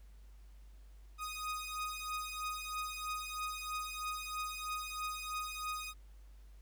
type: beating tone pair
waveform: sawtooth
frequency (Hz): 1244.5 / 1247.6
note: D#6 / D#6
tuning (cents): 0 / +4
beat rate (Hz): 3.1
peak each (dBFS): -38 / -38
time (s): 1.18-5.94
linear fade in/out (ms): 50
effects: added 50 Hz sine -53 dBFS peak until 6.61 s + pink hiss -71 dBFS RMS until 6.61 s